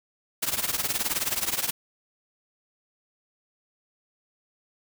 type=noise with tremolo; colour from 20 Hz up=white; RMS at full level=-24 dBFS; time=0.42-1.71 s; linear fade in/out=10 ms; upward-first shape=triangle; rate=19 Hz; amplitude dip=90%; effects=none